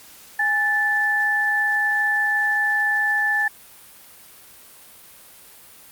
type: tone pair together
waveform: sine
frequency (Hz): 826.8 / 1752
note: G#5 / A6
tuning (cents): -8 / -8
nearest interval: octave + minor second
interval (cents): 1300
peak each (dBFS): -26 / -18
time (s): 0.39-3.48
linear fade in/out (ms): 5
effects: white hiss -46 dBFS RMS until 5.91 s + Opus 48 kbps